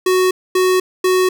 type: tone bursts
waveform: square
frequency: 370 Hz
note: F#4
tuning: in tune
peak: -12 dBFS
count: 3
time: 0.06-1.29 s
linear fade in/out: 5 ms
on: 250 ms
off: 240 ms
effects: none